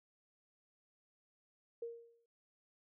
sine tone with exponential decay, 466.2 Hz, A#4, in tune, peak -38 dBFS, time 1.82-2.26 s, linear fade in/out 5 ms, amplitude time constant 95 ms, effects none

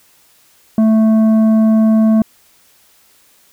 triangle tone with tanh clipping, 220 Hz, A3, in tune, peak -9 dBFS, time 0.78-2.22 s, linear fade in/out 2 ms, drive 12 dB, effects white hiss -51 dBFS RMS until 3.52 s

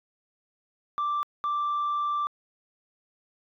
sine tone bursts at uneven times, 1174.7 Hz, D6, in tune, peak -23 dBFS, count 2, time 0.98-1.23 / 1.44-2.27 s, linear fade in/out 0 ms, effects tanh soft clip ceiling -23 dBFS

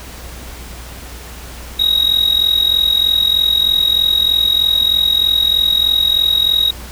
triangle tone with amplitude modulation, 3800 Hz, A#7, 33 cents sharp, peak -6 dBFS, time 1.79-6.71 s, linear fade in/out 10 ms, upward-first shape sine, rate 43.2 Hz, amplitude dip 75%, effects added 60 Hz sine -32 dBFS peak until 6.91 s + pink hiss -34 dBFS RMS until 6.91 s

